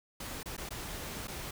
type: noise with dropouts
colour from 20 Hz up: pink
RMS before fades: -41 dBFS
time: 0.2-1.51 s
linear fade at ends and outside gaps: 5 ms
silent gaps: 0.431-0.457 / 0.567-0.578 / 0.691-0.706 / 1.273-1.28 s
effects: none